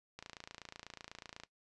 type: click train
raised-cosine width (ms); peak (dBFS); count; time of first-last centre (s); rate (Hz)
0.2; -29; 36; 0.19-1.436; 28.1
effects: noise-tail reverb RT60 0.1 s tail -17 dB re dry + resampled to 24000 Hz